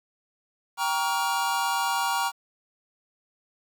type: chord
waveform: square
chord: G half-diminished seventh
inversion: none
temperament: just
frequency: 784 / 940.8 / 1128.9 / 1411.2 Hz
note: G5 / Bb5 / Db6 / F6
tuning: 0 / +16 / +31 / +18 cents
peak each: -31 / -28 / -32 / -32 dBFS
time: 0.77-2.32 s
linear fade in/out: 50 ms
effects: 9-bit